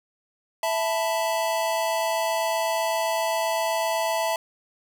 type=chord; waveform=square; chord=E suspended fourth; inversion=none; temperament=equal; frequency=659.3 / 880 / 987.8 Hz; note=E5 / A5 / B5; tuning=0 / 0 / 0 cents; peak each=-26 / -28 / -32 dBFS; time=0.63-4.36 s; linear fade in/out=2 ms; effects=none